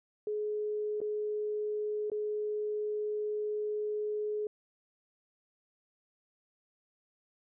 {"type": "tone with dropouts", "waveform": "sine", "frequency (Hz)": 422.1, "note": "G#4", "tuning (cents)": 28, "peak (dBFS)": -31, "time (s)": [0.27, 4.47], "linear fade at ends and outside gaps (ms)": 2, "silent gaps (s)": [[1.004, 1.015], [2.1, 2.117]], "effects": []}